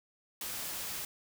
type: noise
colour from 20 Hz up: white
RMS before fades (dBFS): -39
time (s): 0.41-1.05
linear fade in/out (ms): 2
effects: none